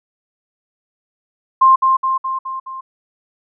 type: tone with echo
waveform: sine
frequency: 1055 Hz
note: C6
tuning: 14 cents sharp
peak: -6 dBFS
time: 1.61-1.76 s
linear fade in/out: 10 ms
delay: 210 ms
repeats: 5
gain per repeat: -4 dB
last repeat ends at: 2.81 s
effects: none